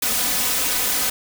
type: noise with comb filter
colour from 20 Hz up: white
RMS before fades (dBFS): -21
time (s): 0.02-1.1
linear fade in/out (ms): 5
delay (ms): 4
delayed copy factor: +0.85
effects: none